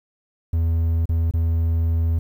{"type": "tone with dropouts", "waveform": "triangle", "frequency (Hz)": 82.41, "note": "E2", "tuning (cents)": 0, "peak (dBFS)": -15, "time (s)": [0.53, 2.19], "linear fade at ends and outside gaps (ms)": 5, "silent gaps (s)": [[1.056, 1.091], [1.311, 1.337]], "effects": ["9-bit"]}